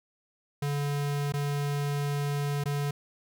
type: tone with dropouts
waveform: square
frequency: 143.7 Hz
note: D3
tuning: 37 cents flat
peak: -28 dBFS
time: 0.62-2.91 s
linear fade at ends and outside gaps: 5 ms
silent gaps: 1.323-1.337 / 2.639-2.656 s
effects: none